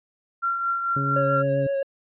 sine tone with tremolo, 1372 Hz, F6, 31 cents flat, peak -20 dBFS, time 0.42-1.43 s, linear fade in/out 20 ms, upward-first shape triangle, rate 4.5 Hz, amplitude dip 50%
harmonic tone, 138.59 Hz, C#3, in tune, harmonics 1 / 2 / 3 / 4, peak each -25 / -30 / -36 / -39 dBFS, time 0.96-1.67 s, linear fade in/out 5 ms
triangle tone with vibrato, 551 Hz, C#5, 11 cents flat, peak -20 dBFS, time 1.16-1.83 s, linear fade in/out 5 ms, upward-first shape sine, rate 7.7 Hz, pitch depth 16 cents each way
effects resampled to 8000 Hz

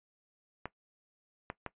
clicks, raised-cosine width 0.5 ms, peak -22 dBFS, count 3, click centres 0.656 / 1.501 / 1.663 s, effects noise-tail reverb RT60 0.1 s tail -17 dB re dry + resampled to 8000 Hz

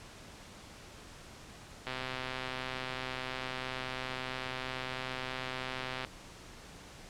click train, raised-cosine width 0.3 ms, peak -21 dBFS, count 540, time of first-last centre 1.87-6.048 s, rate 129 Hz, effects pink hiss -51 dBFS RMS until 7.09 s + low-pass 8000 Hz 12 dB/octave

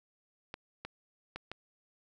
clicks, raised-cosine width 0.3 ms, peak -24 dBFS, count 4, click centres 0.541 / 0.85 / 1.36 / 1.516 s, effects none

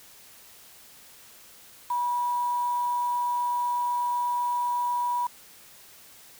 sine tone with quantisation, 972 Hz, B5, 28 cents flat, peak -24 dBFS, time 1.9-5.27 s, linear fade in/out 5 ms, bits 7, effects white hiss -51 dBFS RMS until 6.39 s

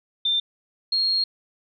sine tone pair in turn, 3583 / 4261 Hz, A7 / C8, +31 / +31 cents, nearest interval minor third, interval 300 cents, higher second, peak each -19 dBFS, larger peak neither, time 0.25-0.4 / 0.92-1.24 s, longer second, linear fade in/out 5 ms, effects none

